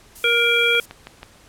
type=noise; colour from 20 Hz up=violet; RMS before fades=-35 dBFS; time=0.15-0.86 s; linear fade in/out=10 ms
type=harmonic tone; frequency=470.9 Hz; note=A#4; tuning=18 cents sharp; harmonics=1 / 3 / 5 / 7; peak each=-22 / -21 / -18 / -21 dBFS; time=0.24-0.8 s; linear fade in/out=2 ms
type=click train; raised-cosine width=0.3 ms; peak=-19 dBFS; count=4; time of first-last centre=0.75-1.231 s; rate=6.24 Hz
effects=pink hiss -50 dBFS RMS until 1.48 s + low-pass 11000 Hz 12 dB/octave